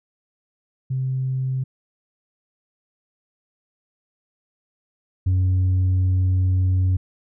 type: tone pair in turn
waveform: sine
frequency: 130.81 / 92.5 Hz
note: C3 / F#2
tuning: 0 / 0 cents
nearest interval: tritone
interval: 600 cents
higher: first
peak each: -20 / -13 dBFS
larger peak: second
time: 0.9-1.64 / 5.26-6.97 s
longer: second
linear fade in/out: 10 ms
effects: tanh soft clip ceiling -15 dBFS